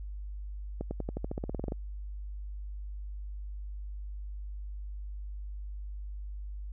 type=accelerating click train; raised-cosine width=2 ms; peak=-21 dBFS; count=15; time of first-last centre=0.81-1.721 s; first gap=100 ms; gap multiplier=0.93; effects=added 50 Hz sine -37 dBFS peak until 6.72 s